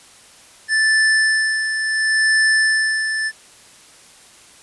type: tone with tremolo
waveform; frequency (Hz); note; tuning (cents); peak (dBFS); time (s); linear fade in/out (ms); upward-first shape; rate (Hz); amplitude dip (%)
square; 1757; A6; -3; -13; 0.68-3.32; 50; sine; 0.71; 55
effects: white hiss -46 dBFS RMS until 4.62 s + resampled to 24000 Hz